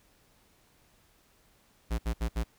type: tone bursts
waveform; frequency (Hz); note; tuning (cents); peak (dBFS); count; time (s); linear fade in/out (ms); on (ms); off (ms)
square; 57; A#1; -38; -28; 4; 1.9-2.441; 20; 88; 63
effects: pink hiss -65 dBFS RMS until 2.58 s